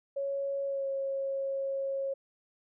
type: tone with pitch glide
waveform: sine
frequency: 554.4 to 544.9 Hz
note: C#5 to C#5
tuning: 0 to -30 cents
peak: -30 dBFS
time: 0.16-2.14 s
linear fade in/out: 10 ms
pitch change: -30 cents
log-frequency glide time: 0.66-0.87 s
effects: none